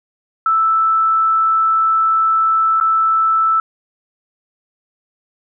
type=tone with dropouts; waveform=sine; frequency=1318.5 Hz; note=E6; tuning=in tune; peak=-11 dBFS; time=0.46-3.6 s; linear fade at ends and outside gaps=2 ms; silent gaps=2.801-2.81 s; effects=none